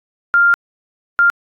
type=tone bursts at uneven times; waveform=sine; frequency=1396.9 Hz; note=F6; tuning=in tune; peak=-8 dBFS; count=2; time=0.34-0.54 / 1.19-1.3 s; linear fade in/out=0 ms; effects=AAC 48 kbps